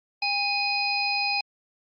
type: harmonic tone with a mistuned harmonic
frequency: 830.6 Hz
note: G#5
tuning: in tune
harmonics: 1 / 3 / 5 / 6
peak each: -29 / -26 / -32 / -30 dBFS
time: 0.22-1.41 s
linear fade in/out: 5 ms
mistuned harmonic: 1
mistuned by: -41 cents
effects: Opus 48 kbps